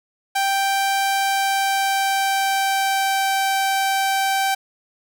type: tone with pitch glide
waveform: sawtooth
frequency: 784 to 777.7 Hz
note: G5 to G5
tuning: 0 to -14 cents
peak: -14 dBFS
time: 0.35-4.55 s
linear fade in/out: 10 ms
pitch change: -14 cents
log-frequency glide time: 1.05-3.31 s
effects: none